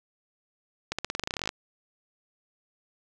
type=accelerating click train; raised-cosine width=0.2 ms; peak=-12 dBFS; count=17; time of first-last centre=0.92-1.491 s; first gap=66 ms; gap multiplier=0.91; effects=none